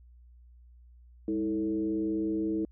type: tone with frequency modulation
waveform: sine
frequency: 323.1 Hz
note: E4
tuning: 35 cents flat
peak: -27 dBFS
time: 1.28-2.65 s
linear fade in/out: 2 ms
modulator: 119 Hz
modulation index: 0.72
effects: added 60 Hz sine -52 dBFS peak until 2.71 s